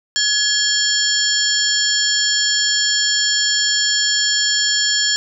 sine tone cluster, 1694 / 3242 / 4371 / 5380 / 7150 Hz, G#6 / G#7 / C#8 / E8 / A8, +34 / -42 / -25 / +34 / +27 cents, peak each -21 dBFS, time 0.16-5.16 s, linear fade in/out 0 ms, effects none

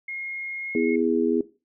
sine tone with pitch glide, 2147 to 2167 Hz, C7 to C#7, +44 to -40 cents, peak -30 dBFS, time 0.08-0.96 s, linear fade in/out 5 ms, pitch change +16 cents, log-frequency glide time 0.6-0.81 s
sine chord, E major, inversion second, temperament just, 247.2 / 329.6 / 412 Hz, B3 / E4 / G#4, +2 / 0 / -14 cents, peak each -24 dBFS, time 0.75-1.41 s, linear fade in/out 2 ms
effects noise-tail reverb RT60 0.3 s tail -17 dB re dry

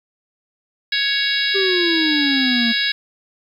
harmonic tone, 556 Hz, C#5, 5 cents sharp, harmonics 3 / 4 / 5 / 6 / 7 / 8 / 9, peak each -22 / -25 / -28 / -27 / -21 / -30 / -26 dBFS, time 0.92-2.92 s, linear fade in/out 5 ms
triangle exponential sweep, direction down, 398 to 226.3 Hz, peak -16 dBFS, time 1.54-2.73 s, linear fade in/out 20 ms
effects 8-bit

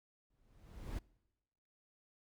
brown noise with exponential growth, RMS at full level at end -39 dBFS, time 0.3-0.99 s, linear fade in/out 5 ms, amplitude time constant 150 ms, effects noise-tail reverb RT60 1.0 s tail -24 dB re dry

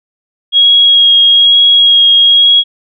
sine tone with vibrato, 3291 Hz, G#7, 16 cents flat, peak -3 dBFS, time 0.52-2.64 s, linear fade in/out 50 ms, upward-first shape sine, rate 1.1 Hz, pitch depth 12 cents each way, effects none

